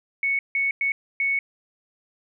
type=tone bursts at uneven times; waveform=sine; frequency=2215 Hz; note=C#7; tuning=2 cents flat; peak=-20 dBFS; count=4; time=0.23-0.39 / 0.55-0.71 / 0.81-0.92 / 1.2-1.39 s; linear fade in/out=2 ms; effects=none